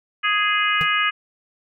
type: harmonic tone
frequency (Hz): 415.4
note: G#4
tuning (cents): 0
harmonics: 3 / 4 / 5 / 6 / 7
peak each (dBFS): -22 / -23 / -24 / -25 / -25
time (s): 0.23-1.11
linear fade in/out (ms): 20
type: tone with exponential decay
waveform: square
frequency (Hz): 155.56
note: D#3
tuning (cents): 0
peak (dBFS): -23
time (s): 0.81-0.89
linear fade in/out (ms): 0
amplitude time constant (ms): 17
effects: none

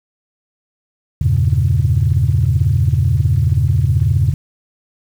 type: chord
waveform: sine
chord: E diminished seventh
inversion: none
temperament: equal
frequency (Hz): 82.41 / 98 / 116.54 / 138.59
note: E2 / G2 / Bb2 / Db3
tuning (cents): 0 / 0 / 0 / 0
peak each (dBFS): -16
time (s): 1.21-4.34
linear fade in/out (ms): 5
effects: tanh soft clip ceiling -3 dBFS + 7-bit

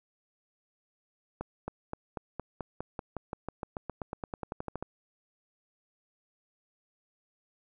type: accelerating click train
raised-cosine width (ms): 1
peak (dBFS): -21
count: 24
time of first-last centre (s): 1.41-4.826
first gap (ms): 270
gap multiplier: 0.94
effects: none

